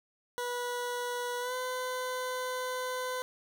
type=tone with pitch glide; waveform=20% pulse; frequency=488.4 to 507.1 Hz; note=B4 to B4; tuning=-19 to +46 cents; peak=-28 dBFS; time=0.38-3.22 s; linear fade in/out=0 ms; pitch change=+65 cents; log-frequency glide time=1.4-1.54 s; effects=none